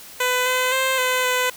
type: tone with pitch steps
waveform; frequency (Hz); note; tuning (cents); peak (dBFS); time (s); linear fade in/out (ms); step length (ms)
10% pulse; 501 / 508 / 525 / 508 / 503; B4 / B4 / C5 / B4 / B4; +25 / +49 / +6 / +49 / +32; -10; 0.2-1.5; 5; 260
effects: white hiss -41 dBFS RMS until 1.56 s